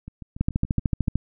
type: two click trains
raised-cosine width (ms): 5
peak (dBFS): -9 / -24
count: 11 / 8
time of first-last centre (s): 0.41-1.156 / 0.08-1.077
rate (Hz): 13.4 / 7.02
effects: none